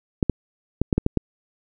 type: clicks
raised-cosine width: 3 ms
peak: -5 dBFS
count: 7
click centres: 0.228 / 0.297 / 0.816 / 0.928 / 0.98 / 1.064 / 1.173 s
effects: none